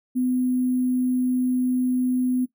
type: tone with sample-and-hold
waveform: sine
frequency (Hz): 252.8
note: B3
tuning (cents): +41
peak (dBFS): -19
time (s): 0.15-2.46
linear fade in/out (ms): 20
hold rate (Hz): 11025
effects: noise-tail reverb RT60 0.1 s tail -17 dB re dry